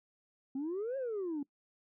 sine exponential two-way sweep, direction up then down, 258.7 to 554.4 to 275.4 Hz, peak -32 dBFS, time 0.55-1.43 s, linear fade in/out 5 ms, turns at 0.97 s, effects noise-tail reverb RT60 0.1 s tail -22 dB re dry + tanh soft clip ceiling -32 dBFS

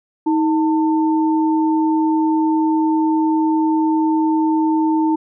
sine tone pair together, 316.4 / 895 Hz, D#4 / A5, +29 / +29 cents, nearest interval octave + tritone, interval 1800 cents, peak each -14 / -21 dBFS, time 0.26-5.16 s, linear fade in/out 10 ms, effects none

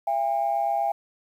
sine tone pair together, 677 / 805.1 Hz, E5 / G5, +46 / +46 cents, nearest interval minor third, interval 300 cents, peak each -25 / -23 dBFS, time 0.07-0.92 s, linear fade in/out 5 ms, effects tanh soft clip ceiling -15 dBFS + 9-bit

